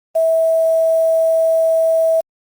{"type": "tone with quantisation", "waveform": "sine", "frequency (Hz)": 651, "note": "E5", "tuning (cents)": -22, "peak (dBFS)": -11, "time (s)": [0.15, 2.21], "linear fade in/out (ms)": 10, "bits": 6, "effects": ["Opus 24 kbps"]}